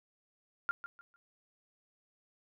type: tone with echo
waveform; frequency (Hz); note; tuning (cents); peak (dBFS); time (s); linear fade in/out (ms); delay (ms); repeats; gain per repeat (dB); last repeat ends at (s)
sine; 1396.9; F6; 0; -28; 0.69-0.71; 0; 150; 3; -12; 1.16
effects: none